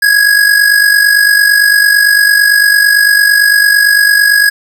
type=tone with amplitude modulation; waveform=square; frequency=1661.2 Hz; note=G#6; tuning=in tune; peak=-3 dBFS; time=0.02-4.5 s; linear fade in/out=10 ms; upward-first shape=sine; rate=48.9 Hz; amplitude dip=60%; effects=none